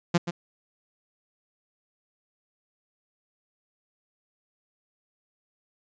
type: tone with echo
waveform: sawtooth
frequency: 172.6 Hz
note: F3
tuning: 20 cents flat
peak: -14 dBFS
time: 0.14-0.18 s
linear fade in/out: 10 ms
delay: 130 ms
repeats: 1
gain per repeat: -10 dB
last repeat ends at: 0.31 s
effects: resampled to 16000 Hz